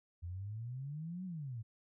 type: exponential two-way sweep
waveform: sine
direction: up then down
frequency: 83.5 to 190 to 106.7 Hz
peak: -40 dBFS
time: 0.22-1.63 s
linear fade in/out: 20 ms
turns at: 1.25 s
effects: none